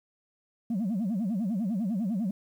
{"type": "tone with vibrato", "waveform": "sine", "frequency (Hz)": 207.7, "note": "G#3", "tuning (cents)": 0, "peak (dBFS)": -24, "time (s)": [0.7, 2.31], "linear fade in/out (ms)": 5, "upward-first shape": "sine", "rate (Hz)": 10, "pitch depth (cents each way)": 250, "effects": ["tanh soft clip ceiling -25 dBFS", "10-bit"]}